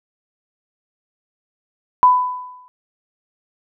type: tone with exponential decay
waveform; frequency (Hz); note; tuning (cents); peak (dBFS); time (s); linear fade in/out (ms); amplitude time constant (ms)
sine; 999; B5; +20; -5; 2.03-2.68; 0; 140
effects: none